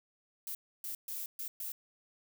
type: noise bursts at uneven times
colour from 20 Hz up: violet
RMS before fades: -40 dBFS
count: 5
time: 0.47-0.55 / 0.84-0.95 / 1.08-1.26 / 1.39-1.48 / 1.6-1.72 s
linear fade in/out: 2 ms
effects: none